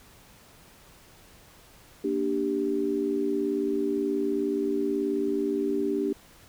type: chord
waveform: sine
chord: G minor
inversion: first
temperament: just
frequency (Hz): 235.2 / 294 / 392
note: Bb3 / D4 / G4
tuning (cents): +16 / +2 / 0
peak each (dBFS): -33 / -28 / -27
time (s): 2.04-6.13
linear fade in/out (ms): 5
effects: pink hiss -54 dBFS RMS until 6.48 s